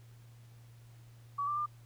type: tone with pitch steps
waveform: sine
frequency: 1137 / 1180 / 1198 Hz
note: C#6 / D6 / D6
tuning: +44 / +8 / +34 cents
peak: -31 dBFS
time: 1.38-1.662 s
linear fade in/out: 10 ms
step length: 94 ms
effects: added 117 Hz sine -53 dBFS peak until 1.85 s + pink hiss -66 dBFS RMS until 1.85 s